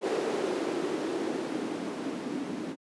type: noise with low-pass filter sweep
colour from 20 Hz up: violet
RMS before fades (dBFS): -32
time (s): 0.01-2.76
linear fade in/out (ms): 50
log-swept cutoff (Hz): 410 to 250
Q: 3.5
effects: high-pass 150 Hz 12 dB/octave + resampled to 24000 Hz